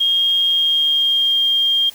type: tone with pitch glide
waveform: sine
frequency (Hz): 3239 to 3211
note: G#7 to G7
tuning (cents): -44 to +41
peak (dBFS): -13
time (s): 0-1.9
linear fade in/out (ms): 10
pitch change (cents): -15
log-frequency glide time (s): 0.39-1.39
effects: white hiss -42 dBFS RMS until 1.94 s